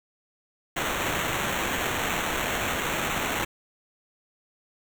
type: noise with sample-and-hold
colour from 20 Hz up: white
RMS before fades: -28 dBFS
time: 0.76-3.45 s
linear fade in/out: 10 ms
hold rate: 4900 Hz
effects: none